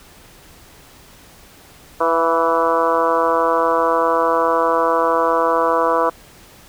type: harmonic tone with a mistuned harmonic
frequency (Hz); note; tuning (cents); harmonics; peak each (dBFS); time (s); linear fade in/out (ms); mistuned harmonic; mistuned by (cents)
164.81; E3; 0; 2 / 3 / 4 / 5 / 6 / 7 / 8 / 9; -26 / -19 / -21 / -30 / -19 / -21 / -25 / -30; 2-6.1; 10; 4; +19
effects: pink hiss -45 dBFS RMS until 6.68 s